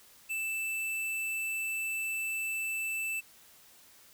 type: tone with hard clipping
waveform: triangle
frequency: 2646 Hz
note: E7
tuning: 6 cents sharp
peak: -33 dBFS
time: 0.29-3.21 s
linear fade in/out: 20 ms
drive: 18 dB
effects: white hiss -58 dBFS RMS until 4.13 s